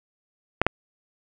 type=clicks; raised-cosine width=0.5 ms; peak=-3 dBFS; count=2; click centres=0.616 / 0.666 s; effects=none